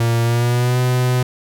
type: tone with pitch glide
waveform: 45% pulse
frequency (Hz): 116.54 to 125.63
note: A#2 to B2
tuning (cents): 0 to +30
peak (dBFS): -14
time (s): 0-1.23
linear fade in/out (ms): 5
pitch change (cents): +130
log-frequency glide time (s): 0.23-0.79
effects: none